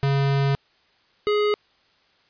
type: tone pair in turn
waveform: square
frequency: 138.59 / 417.7 Hz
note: C#3 / G#4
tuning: 0 / +10 cents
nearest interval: octave + perfect fifth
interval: 1910 cents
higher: second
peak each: -19 dBFS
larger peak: neither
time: 0.03-0.55 / 1.27-1.54 s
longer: first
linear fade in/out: 0 ms
effects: white hiss -61 dBFS RMS until 2.29 s + resampled to 11025 Hz